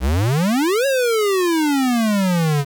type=exponential two-way sweep; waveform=square; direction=up then down; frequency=58.27 to 560 to 137.5 Hz; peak=-16 dBFS; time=0-2.65 s; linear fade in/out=50 ms; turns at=0.86 s; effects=7-bit